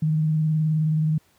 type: tone with vibrato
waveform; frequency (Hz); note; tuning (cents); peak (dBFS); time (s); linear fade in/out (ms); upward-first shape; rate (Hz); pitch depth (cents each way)
sine; 155.8; D#3; +3; -18; 0.02-1.18; 5; square; 19; 24
effects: pink hiss -61 dBFS RMS until 1.38 s + high-pass 80 Hz 12 dB/octave